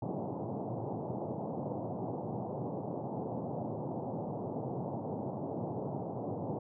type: band-pass noise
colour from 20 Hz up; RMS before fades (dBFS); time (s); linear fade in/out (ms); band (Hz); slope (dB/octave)
pink; -38; 0.02-6.59; 5; 110 to 880; 48
effects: none